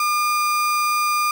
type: tone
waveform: 35% pulse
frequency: 1207 Hz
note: D6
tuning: 47 cents sharp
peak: -16 dBFS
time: 0-1.31 s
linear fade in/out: 2 ms
effects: none